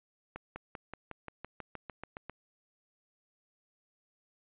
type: accelerating click train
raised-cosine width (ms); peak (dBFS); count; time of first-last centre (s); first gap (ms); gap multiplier
0.5; -26; 13; 0.36-2.296; 200; 0.96
effects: resampled to 8000 Hz